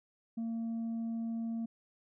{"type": "tone", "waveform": "sine", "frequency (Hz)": 228.4, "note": "A#3", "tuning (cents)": -35, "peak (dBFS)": -31, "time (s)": [0.37, 1.66], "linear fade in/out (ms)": 10, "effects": ["tanh soft clip ceiling -33 dBFS"]}